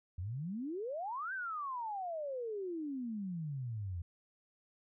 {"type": "exponential two-way sweep", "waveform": "sine", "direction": "up then down", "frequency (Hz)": [82.41, 1599, 82.41], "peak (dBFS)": -37, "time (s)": [0.18, 4.02], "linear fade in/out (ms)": 5, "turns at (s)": 1.33, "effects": []}